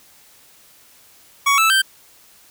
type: tone with pitch steps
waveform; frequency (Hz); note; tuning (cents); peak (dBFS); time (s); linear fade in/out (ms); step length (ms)
25% pulse; 1121 / 1316 / 1561; C#6 / E6 / G6; +19 / -3 / -8; -9; 1.46-1.82; 10; 120
effects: white hiss -50 dBFS RMS until 2.5 s